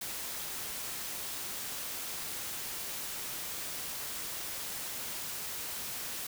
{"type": "noise", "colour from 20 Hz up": "white", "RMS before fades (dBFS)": -39, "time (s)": [0.01, 6.27], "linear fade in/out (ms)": 5, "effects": []}